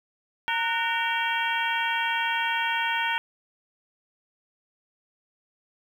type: harmonic tone with a mistuned harmonic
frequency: 460.1 Hz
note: A#4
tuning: 23 cents flat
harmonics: 2 / 3 / 4 / 5 / 6 / 7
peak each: -28 / -30 / -31 / -32 / -33 / -33 dBFS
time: 0.48-3.18 s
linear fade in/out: 0 ms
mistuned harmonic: 3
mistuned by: +120 cents
effects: 9-bit